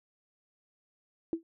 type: tone with exponential decay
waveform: sine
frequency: 329.7 Hz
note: E4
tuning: in tune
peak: -24 dBFS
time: 1.33-1.43 s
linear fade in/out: 1 ms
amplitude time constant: 20 ms
effects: none